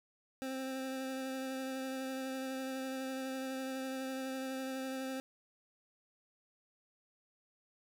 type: tone with vibrato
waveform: 25% pulse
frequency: 263.5 Hz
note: C4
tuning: 12 cents sharp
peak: -34 dBFS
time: 0.42-5.2 s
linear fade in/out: 0 ms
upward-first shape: triangle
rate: 12 Hz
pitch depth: 18 cents each way
effects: none